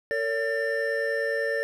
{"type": "tone cluster", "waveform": "triangle", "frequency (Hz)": [455.1, 565, 1792], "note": ["A#4", "C#5", "A6"], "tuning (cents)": [-42, 33, 31], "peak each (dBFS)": -27, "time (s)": [0.11, 1.63], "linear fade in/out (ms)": 0, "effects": []}